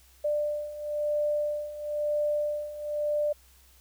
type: beating tone pair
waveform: sine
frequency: 593 / 594 Hz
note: D5 / D5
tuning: +17 / +20 cents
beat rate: 1 Hz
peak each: -32 / -28 dBFS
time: 0.24-3.33 s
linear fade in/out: 10 ms
effects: added 63 Hz sine -58 dBFS peak until 3.8 s + white hiss -60 dBFS RMS until 3.8 s